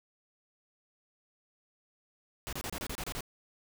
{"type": "noise bursts", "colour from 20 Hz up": "pink", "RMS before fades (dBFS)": -38, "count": 9, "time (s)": [2.47, 3.207], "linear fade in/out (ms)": 0, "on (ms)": 57, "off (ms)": 28, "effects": []}